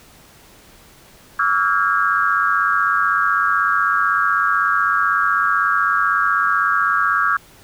sine tone cluster, 1140 / 1316 / 1412 / 1630 Hz, C#6 / E6 / F6 / G#6, +48 / -3 / +19 / -33 cents, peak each -20 dBFS, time 1.39-7.37 s, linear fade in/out 5 ms, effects pink hiss -47 dBFS RMS until 7.63 s

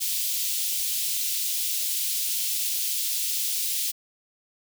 white high-pass noise, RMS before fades -27 dBFS, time 0-3.92 s, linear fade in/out 20 ms, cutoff 2900 Hz, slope 24 dB/octave, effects none

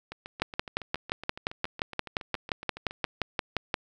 two click trains, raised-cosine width 0.3 ms, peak -10 / -23 dBFS, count 20 / 22, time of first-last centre 0.42-3.742 / 0.12-3.049 s, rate 5.72 / 7.17 Hz, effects none

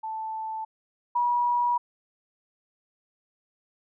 sine tone pair in turn, 880 / 965.8 Hz, A5 / B5, 0 / -39 cents, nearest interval major second, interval 161 cents, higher second, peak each -30 / -21 dBFS, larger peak second, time 0.03-0.65 / 1.15-1.78 s, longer second, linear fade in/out 10 ms, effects none

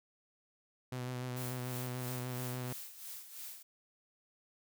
sawtooth tone with vibrato, 125.5 Hz, B2, 28 cents sharp, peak -34 dBFS, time 0.92-2.73 s, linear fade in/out 5 ms, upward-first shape sine, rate 6.8 Hz, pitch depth 26 cents each way
blue noise with tremolo, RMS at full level -45 dBFS, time 1.36-3.63 s, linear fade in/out 10 ms, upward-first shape sine, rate 3 Hz, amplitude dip 65%
effects none

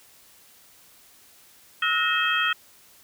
sine tone cluster, 1293 / 1443 / 1862 / 2589 / 3198 Hz, E6 / F#6 / A#6 / E7 / G7, -34 / -44 / -2 / -32 / +34 cents, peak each -27 dBFS, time 1.82-2.53 s, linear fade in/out 5 ms, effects white hiss -54 dBFS RMS until 3.03 s

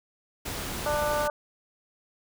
pink noise, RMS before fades -34 dBFS, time 0.45-1.28 s, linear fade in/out 10 ms
harmonic tone, 296.5 Hz, D4, 17 cents sharp, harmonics 2 / 3 / 4 / 5, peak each -27 / -31 / -33 / -35 dBFS, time 0.86-1.3 s, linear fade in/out 2 ms
effects none

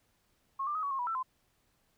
sine tone with pitch steps, 1087 / 1187 / 1263 / 1125 / 1076 / 975 / 1333 / 1031 Hz, C#6 / D6 / D#6 / C#6 / C6 / B5 / E6 / C6, -34 / +18 / +26 / +25 / +48 / -23 / +19 / -26 cents, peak -31 dBFS, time 0.59-1.23 s, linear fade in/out 10 ms, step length 80 ms, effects pink hiss -73 dBFS RMS until 1.97 s

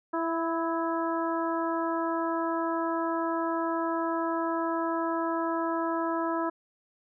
harmonic tone with a mistuned harmonic, 331.1 Hz, E4, 8 cents sharp, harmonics 1 / 2 / 3 / 4 / 5, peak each -30 / -33 / -32 / -35 / -41 dBFS, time 0.13-6.5 s, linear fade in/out 10 ms, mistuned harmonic 4, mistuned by -28 cents, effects none

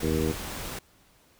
pink noise, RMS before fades -36 dBFS, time 0-0.79 s, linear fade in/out 5 ms
harmonic tone, 78.8 Hz, D#2, 23 cents sharp, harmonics 1 / 2 / 3 / 4 / 5 / 6, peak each -31 / -31 / -31 / -31 / -31 / -31 dBFS, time 0.02-0.33 s, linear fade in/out 20 ms
effects pink hiss -61 dBFS RMS until 1.39 s

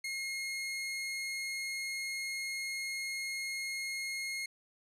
sawtooth tone, 2150 Hz, C7, 47 cents sharp, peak -32 dBFS, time 0.04-4.46 s, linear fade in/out 5 ms, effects low-pass 11000 Hz 12 dB/octave

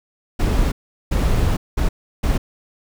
brown noise bursts at uneven times, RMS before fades -17 dBFS, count 4, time 0.39-0.72 / 1.11-1.57 / 1.77-1.89 / 2.23-2.38 s, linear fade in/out 10 ms, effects none

